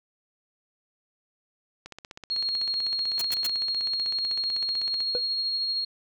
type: click train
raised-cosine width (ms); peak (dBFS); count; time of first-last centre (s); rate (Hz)
0.2; -23; 51; 1.86-5.005; 15.9
type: tone with tremolo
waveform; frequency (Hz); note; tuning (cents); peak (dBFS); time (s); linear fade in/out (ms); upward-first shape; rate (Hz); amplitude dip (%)
sine; 4279; C8; +38; -24; 2.3-5.85; 10; sine; 13; 25
type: noise bursts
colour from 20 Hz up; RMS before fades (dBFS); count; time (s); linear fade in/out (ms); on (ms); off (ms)
white; -31; 3; 3.19-3.469; 5; 27; 99
type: tone with exponential decay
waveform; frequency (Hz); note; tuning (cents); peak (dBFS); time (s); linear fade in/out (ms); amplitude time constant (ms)
triangle; 493.9; B4; 0; -21; 5.15-5.23; 0; 16
effects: none